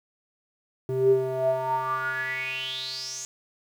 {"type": "tone with band-pass filter sweep", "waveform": "square", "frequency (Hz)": 130.4, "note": "C3", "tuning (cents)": -5, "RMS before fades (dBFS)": -27, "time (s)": [0.89, 3.25], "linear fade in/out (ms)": 0, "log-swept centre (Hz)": [300, 6800], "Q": 9.5, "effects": ["9-bit"]}